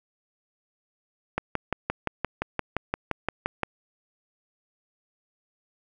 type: click train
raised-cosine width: 0.5 ms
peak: -10 dBFS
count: 14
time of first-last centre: 1.38-3.633 s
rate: 5.77 Hz
effects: none